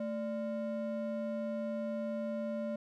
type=ring-modulated tone; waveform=triangle; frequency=404.9 Hz; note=G#4; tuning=44 cents flat; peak=-29 dBFS; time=0-2.76 s; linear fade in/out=5 ms; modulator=183 Hz; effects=none